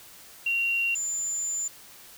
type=tone pair in turn; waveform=sine; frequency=2755 / 7117 Hz; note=F7 / A8; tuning=-24 / +19 cents; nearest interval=octave + major third; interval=1643 cents; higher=second; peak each=-23 / -27 dBFS; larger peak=first; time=0.46-0.95 / 0.95-1.68 s; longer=second; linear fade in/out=5 ms; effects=white hiss -49 dBFS RMS until 2.17 s